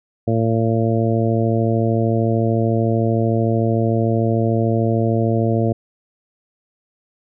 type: harmonic tone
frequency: 113.4 Hz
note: A#2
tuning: 47 cents flat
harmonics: 1 / 2 / 3 / 4 / 5 / 6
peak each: -18 / -21 / -23 / -24 / -25 / -26 dBFS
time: 0.27-5.73 s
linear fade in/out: 10 ms
effects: none